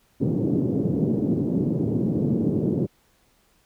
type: band-pass noise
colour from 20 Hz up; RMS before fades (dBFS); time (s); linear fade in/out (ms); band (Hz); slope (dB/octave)
pink; -23; 0.2-2.87; 20; 130 to 390; 24
effects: pink hiss -63 dBFS RMS until 3.65 s